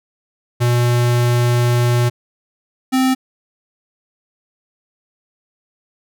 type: tone pair in turn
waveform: square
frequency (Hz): 121 / 260.4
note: B2 / C4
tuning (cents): -35 / -8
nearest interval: octave + minor second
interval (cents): 1327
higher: second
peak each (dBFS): -13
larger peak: neither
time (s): 0.6-2.1 / 2.92-3.15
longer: first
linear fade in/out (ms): 20
effects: none